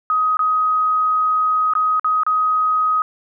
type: tone with dropouts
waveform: sine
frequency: 1258 Hz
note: D#6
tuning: 19 cents sharp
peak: -14 dBFS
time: 0.1-3.02 s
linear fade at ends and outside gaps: 1 ms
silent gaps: 0.37-0.392 / 1.736-1.752 / 1.996-2.045 / 2.234-2.265 s
effects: none